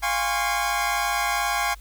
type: chord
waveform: 25% pulse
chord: Db major seventh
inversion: first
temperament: equal with one note detuned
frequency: 698.5 / 815.9 / 1046.5 / 1108.7 Hz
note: F5 / Ab5 / C6 / Db6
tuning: 0 / -31 / 0 / 0 cents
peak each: -25 / -22 / -26 / -25 dBFS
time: 0.02-1.75 s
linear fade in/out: 20 ms
effects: added 50 Hz sine -41 dBFS peak until 1.8 s + white hiss -55 dBFS RMS until 1.8 s